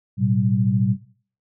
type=tone cluster; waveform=sine; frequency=111.3 / 125 / 193 Hz; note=A2 / B2 / G3; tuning=+20 / +21 / -27 cents; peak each=-21 dBFS; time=0.17-0.97 s; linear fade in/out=50 ms; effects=noise-tail reverb RT60 0.5 s tail -19 dB re dry